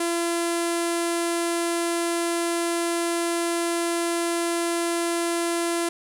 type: tone with low-pass filter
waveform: sawtooth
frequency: 340 Hz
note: F4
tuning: 46 cents flat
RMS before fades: -25 dBFS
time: 0-5.89 s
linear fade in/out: 5 ms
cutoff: 9800 Hz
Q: 3.1
effects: 9-bit